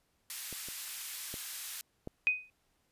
white high-pass noise, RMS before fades -41 dBFS, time 0.3-1.81 s, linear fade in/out 0 ms, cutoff 1600 Hz, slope 12 dB/octave
clicks, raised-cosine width 2 ms, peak -33 / -36 / -30 / -26 dBFS, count 4, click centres 0.527 / 0.686 / 1.341 / 2.074 s
sine tone with exponential decay, 2500 Hz, D#7, 8 cents sharp, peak -21 dBFS, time 2.27-2.5 s, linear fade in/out 0 ms, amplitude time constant 48 ms
effects pink hiss -75 dBFS RMS until 2.91 s + resampled to 32000 Hz

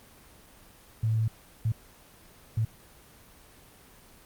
sine tone bursts at uneven times, 111.1 Hz, A2, 17 cents sharp, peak -23 dBFS, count 3, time 1.03-1.28 / 1.65-1.72 / 2.57-2.65 s, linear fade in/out 5 ms, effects pink hiss -54 dBFS RMS until 4.25 s + Opus 24 kbps

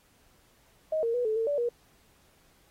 sine tone with pitch steps, 628 / 461.8 / 489.4 / 435.3 / 451.6 / 578 / 477.4 Hz, D#5 / A#4 / B4 / A4 / A4 / D5 / A#4, +16 / -16 / -16 / -19 / +45 / -28 / +41 cents, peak -25 dBFS, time 0.92-1.69 s, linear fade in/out 5 ms, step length 110 ms, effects pink hiss -64 dBFS RMS until 2.7 s + AAC 48 kbps

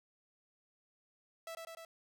sawtooth tone with echo, 658 Hz, E5, 3 cents flat, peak -39 dBFS, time 1.47-1.55 s, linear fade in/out 2 ms, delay 100 ms, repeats 3, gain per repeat -2 dB, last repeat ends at 1.85 s, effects none

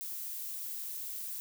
violet noise, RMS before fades -40 dBFS, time 0.01-1.4 s, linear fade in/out 0 ms, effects none

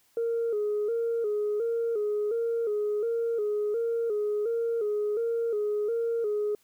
sine tone with vibrato, 440 Hz, A4, in tune, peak -24 dBFS, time 0.17-6.55 s, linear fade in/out 2 ms, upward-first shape square, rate 1.4 Hz, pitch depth 89 cents each way, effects tanh soft clip ceiling -22 dBFS + white hiss -66 dBFS RMS until 6.63 s

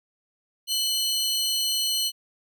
sawtooth tone pair together, 2991 / 4213 Hz, F#7 / C8, +18 / +11 cents, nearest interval tritone, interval 593 cents, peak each -23 dBFS, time 0.67-2.12 s, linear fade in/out 50 ms, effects none

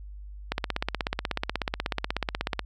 click train, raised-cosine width 0.3 ms, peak -10 dBFS, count 35, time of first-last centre 0.52-2.593 s, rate 16.4 Hz, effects added 50 Hz sine -39 dBFS peak until 2.65 s

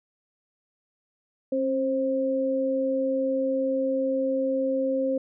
sine tone pair together, 268.7 / 529 Hz, C4 / C5, +46 / +19 cents, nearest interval octave, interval 1173 cents, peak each -27 / -24 dBFS, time 1.52-5.18 s, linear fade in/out 5 ms, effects none

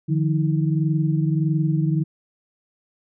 sine tone cluster, 150.8 / 172.4 / 319.8 Hz, D3 / F3 / D#4, +46 / -22 / +48 cents, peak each -19 / -24 / -27 dBFS, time 0.08-2.04 s, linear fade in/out 20 ms, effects none

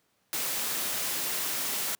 white noise, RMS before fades -31 dBFS, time 0.33-1.95 s, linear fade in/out 0 ms, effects pink hiss -71 dBFS RMS until 1.99 s + high-pass 150 Hz 12 dB/octave

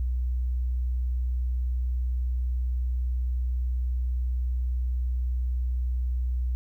sine tone, 61.8 Hz, B1, 2 cents sharp, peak -24 dBFS, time 0-6.55 s, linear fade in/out 0 ms, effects 11-bit

